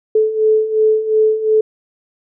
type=beating tone pair; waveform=sine; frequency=432.6 / 435.4 Hz; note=A4 / A4; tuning=-29 / -18 cents; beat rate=2.8 Hz; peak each=-17 / -12 dBFS; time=0.15-1.61 s; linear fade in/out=5 ms; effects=none